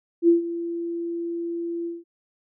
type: tone with ADSR envelope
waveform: sine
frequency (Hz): 339.5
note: F4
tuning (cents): -49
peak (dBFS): -11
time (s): 0.22-2.04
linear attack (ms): 63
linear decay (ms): 130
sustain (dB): -15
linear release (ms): 180
effects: none